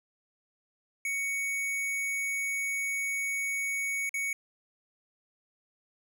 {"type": "tone with dropouts", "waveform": "square", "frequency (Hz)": 2230, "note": "C#7", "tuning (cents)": 10, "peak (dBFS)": -30, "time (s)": [1.05, 4.33], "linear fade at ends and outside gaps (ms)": 2, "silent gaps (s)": [4.093, 4.141], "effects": []}